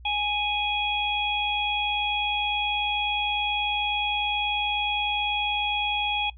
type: harmonic tone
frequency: 830.6 Hz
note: G#5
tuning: in tune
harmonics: 1 / 3 / 4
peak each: -28 / -28 / -28 dBFS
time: 0.05-6.3 s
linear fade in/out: 5 ms
effects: noise-tail reverb RT60 0.1 s tail -18 dB re dry + added 60 Hz sine -43 dBFS peak until 6.37 s